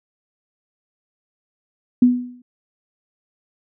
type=tone with exponential decay; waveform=sine; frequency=246.9 Hz; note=B3; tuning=in tune; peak=-6 dBFS; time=2.02-2.42 s; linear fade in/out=5 ms; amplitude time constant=85 ms; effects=none